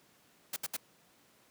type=noise bursts; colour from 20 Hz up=white; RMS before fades=-36 dBFS; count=3; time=0.53-0.767 s; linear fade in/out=5 ms; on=33 ms; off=69 ms; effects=pink hiss -65 dBFS RMS until 1.5 s + high-pass 150 Hz 12 dB/octave